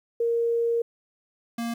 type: tone pair in turn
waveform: sine / square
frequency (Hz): 466.2 / 233.1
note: A#4 / A#3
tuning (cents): 0 / 0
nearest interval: octave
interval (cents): 1200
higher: first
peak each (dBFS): -21 / -28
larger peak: first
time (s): 0.2-0.82 / 1.58-1.74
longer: first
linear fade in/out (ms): 5
effects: 10-bit